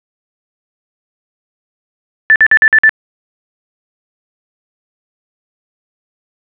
sine tone bursts, 1760 Hz, A6, in tune, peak -3 dBFS, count 6, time 2.3-2.893 s, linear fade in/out 0 ms, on 58 ms, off 49 ms, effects resampled to 8000 Hz + 7-bit

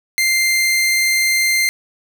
sawtooth tone, 2093 Hz, C7, in tune, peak -10 dBFS, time 0.18-1.69 s, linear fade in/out 0 ms, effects 7-bit

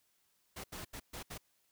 pink noise bursts at uneven times, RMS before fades -45 dBFS, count 5, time 0.56-0.64 / 0.72-0.85 / 0.93-1 / 1.13-1.23 / 1.3-1.38 s, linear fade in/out 10 ms, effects white hiss -75 dBFS RMS until 1.71 s

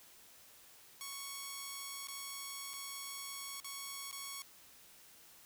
5% pulse tone with dropouts, 1108.7 Hz, C#6, in tune, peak -31 dBFS, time 1.01-4.42 s, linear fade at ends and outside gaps 0 ms, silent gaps 2.071-2.085 / 2.734-2.739 / 3.601-3.645 / 4.112-4.128 s, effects white hiss -60 dBFS RMS until 5.45 s

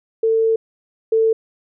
sine tone pair in turn, 448 / 446.2 Hz, A4 / A4, +31 / +24 cents, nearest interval unison, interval 7 cents, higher first, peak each -13 / -12 dBFS, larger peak second, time 0.23-0.56 / 1.12-1.33 s, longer first, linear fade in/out 5 ms, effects none

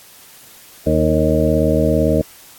harmonic tone with a mistuned harmonic, 77.78 Hz, D#2, in tune, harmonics 1 / 2 / 3 / 4 / 6 / 7 / 8, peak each -20 / -20 / -20 / -20 / -20 / -20 / -20 dBFS, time 0.86-2.22 s, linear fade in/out 10 ms, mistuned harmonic 6, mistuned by -34 cents, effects white hiss -43 dBFS RMS until 2.58 s + AAC 64 kbps

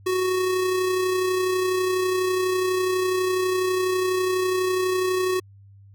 square tone with amplitude modulation, 370 Hz, F#4, in tune, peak -20 dBFS, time 0.06-5.4 s, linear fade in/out 10 ms, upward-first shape sine, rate 32.1 Hz, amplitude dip 30%, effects added 99 Hz sine -46 dBFS peak until 5.94 s

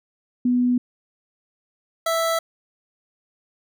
sine / 25% pulse tone pair in turn, 246.9 / 659.1 Hz, B3 / E5, 0 / 0 cents, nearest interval octave + perfect fourth, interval 1700 cents, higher second, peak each -16 / -16 dBFS, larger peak neither, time 0.45-0.78 / 2.06-2.39 s, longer neither, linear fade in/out 5 ms, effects none

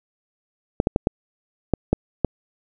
clicks, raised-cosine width 2 ms, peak -3 dBFS, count 7, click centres 0.801 / 0.871 / 0.961 / 1.071 / 1.737 / 1.93 / 2.247 s, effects none

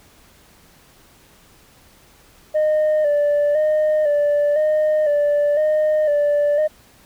sine tone with vibrato, 599 Hz, D5, 34 cents sharp, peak -12 dBFS, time 2.54-6.68 s, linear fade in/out 20 ms, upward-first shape square, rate 0.99 Hz, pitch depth 43 cents each way, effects tanh soft clip ceiling -13 dBFS + pink hiss -51 dBFS RMS until 7.05 s

